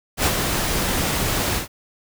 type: noise with ADSR envelope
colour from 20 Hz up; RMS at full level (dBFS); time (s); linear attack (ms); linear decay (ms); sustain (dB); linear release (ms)
pink; -17; 0.17-1.68; 76; 68; -5; 120
effects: none